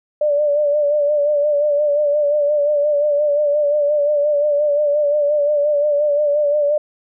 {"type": "tone with vibrato", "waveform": "sine", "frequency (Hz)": 587.3, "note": "D5", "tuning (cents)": 0, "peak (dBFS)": -13, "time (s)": [0.21, 6.78], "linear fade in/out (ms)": 5, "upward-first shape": "sine", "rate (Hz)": 5.7, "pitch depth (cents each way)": 46, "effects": []}